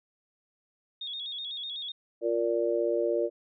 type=tone with vibrato; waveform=sine; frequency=3520 Hz; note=A7; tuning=in tune; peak=-34 dBFS; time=1.01-1.92 s; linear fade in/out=5 ms; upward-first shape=square; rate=8 Hz; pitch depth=78 cents each way
type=chord; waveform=sine; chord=Bb major; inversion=second; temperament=just; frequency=349.6 / 466.2 / 582.7 Hz; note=F4 / Bb4 / D5; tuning=+2 / 0 / -14 cents; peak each=-29 dBFS; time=2.21-3.3 s; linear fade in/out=50 ms
effects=none